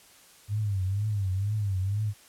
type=tone with vibrato; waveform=sine; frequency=100 Hz; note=G2; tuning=35 cents sharp; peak=-25 dBFS; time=0.48-2.14 s; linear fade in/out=50 ms; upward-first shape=triangle; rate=2.1 Hz; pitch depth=150 cents each way; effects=white hiss -55 dBFS RMS until 2.28 s + low-pass 12000 Hz 12 dB/octave